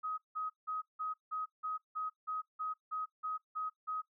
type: tone bursts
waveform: sine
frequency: 1262 Hz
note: D#6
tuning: 24 cents sharp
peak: -35 dBFS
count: 13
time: 0.03-4.02 s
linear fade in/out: 20 ms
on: 150 ms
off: 170 ms
effects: noise-tail reverb RT60 0.1 s tail -18 dB re dry